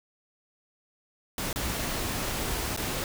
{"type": "noise with dropouts", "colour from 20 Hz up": "pink", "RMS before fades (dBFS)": -31, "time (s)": [1.38, 3.04], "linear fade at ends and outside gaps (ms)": 1, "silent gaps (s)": [[1.529, 1.559], [2.764, 2.774]], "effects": []}